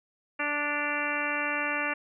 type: harmonic tone with a mistuned harmonic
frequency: 292.8 Hz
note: D4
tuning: 5 cents flat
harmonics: 1 / 2 / 3 / 4 / 5 / 6 / 7 / 8 / 9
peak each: -38 / -37 / -38 / -36 / -35 / -34 / -37 / -34 / -36 dBFS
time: 0.39-1.94 s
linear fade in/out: 10 ms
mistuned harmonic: 9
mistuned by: +66 cents
effects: none